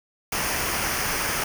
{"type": "noise with comb filter", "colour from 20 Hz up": "pink", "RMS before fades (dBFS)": -26, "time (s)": [0.32, 1.44], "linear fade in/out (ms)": 5, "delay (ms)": 0.26, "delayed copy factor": -0.6, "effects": []}